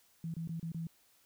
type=tone with dropouts; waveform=sine; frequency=164.81 Hz; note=E3; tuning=in tune; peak=-36 dBFS; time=0.24-0.87 s; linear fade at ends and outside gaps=2 ms; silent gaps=0.34-0.366 / 0.475-0.492 / 0.597-0.628 / 0.719-0.745 s; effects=white hiss -68 dBFS RMS until 1.25 s